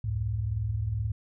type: tone cluster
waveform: sine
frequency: 68.1 / 84.8 / 107.4 Hz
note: C#2 / E2 / A2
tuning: -30 / +50 / -41 cents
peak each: -34 / -37 / -28 dBFS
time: 0.04-1.12 s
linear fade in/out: 5 ms
effects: none